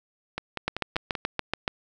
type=two click trains; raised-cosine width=0.3 ms; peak=-9 / -14 dBFS; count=8 / 5; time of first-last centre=0.68-1.679 / 0.38-1.152 s; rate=7.01 / 5.18 Hz; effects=none